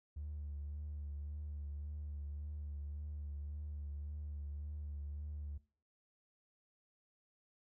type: tone with vibrato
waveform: triangle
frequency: 73.42 Hz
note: D2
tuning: in tune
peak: -38 dBFS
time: 0.16-5.58 s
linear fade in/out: 10 ms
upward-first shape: triangle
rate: 1.8 Hz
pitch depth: 39 cents each way
effects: noise-tail reverb RT60 0.4 s tail -22 dB re dry + tanh soft clip ceiling -38 dBFS